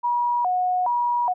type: tone with vibrato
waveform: sine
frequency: 838 Hz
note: G#5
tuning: 15 cents sharp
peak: -19 dBFS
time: 0.03-1.34 s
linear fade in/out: 20 ms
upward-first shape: square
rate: 1.2 Hz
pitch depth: 240 cents each way
effects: none